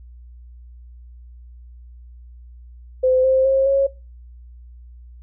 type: tone with pitch steps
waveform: sine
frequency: 514 / 525.1 / 536.4 / 548 Hz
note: C5 / C5 / C5 / C#5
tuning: -31 / +6 / +43 / -20 cents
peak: -13 dBFS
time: 3.03-3.87 s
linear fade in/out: 10 ms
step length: 210 ms
effects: noise-tail reverb RT60 0.3 s tail -22 dB re dry + added 60 Hz sine -39 dBFS peak until 5.22 s